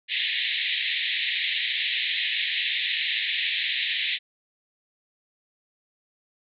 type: band-pass noise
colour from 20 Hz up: white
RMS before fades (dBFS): -27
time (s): 0.08-4.19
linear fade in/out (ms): 50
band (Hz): 1800 to 3900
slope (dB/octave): 96
effects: none